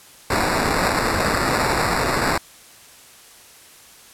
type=noise with sample-and-hold; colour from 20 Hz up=white; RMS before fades=-20 dBFS; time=0.3-2.38 s; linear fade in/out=5 ms; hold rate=3150 Hz; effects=white hiss -46 dBFS RMS until 4.13 s + low-pass 12000 Hz 12 dB/octave